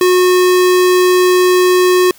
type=tone; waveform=square; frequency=363.9 Hz; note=F#4; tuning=29 cents flat; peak=-8 dBFS; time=0.01-2.11 s; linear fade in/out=2 ms; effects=white hiss -43 dBFS RMS until 2.18 s